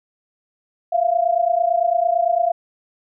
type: tone pair together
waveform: sine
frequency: 674 / 702.9 Hz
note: E5 / F5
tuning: +38 / +11 cents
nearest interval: minor second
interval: 73 cents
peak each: -18 dBFS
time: 0.92-2.52 s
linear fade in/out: 10 ms
effects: none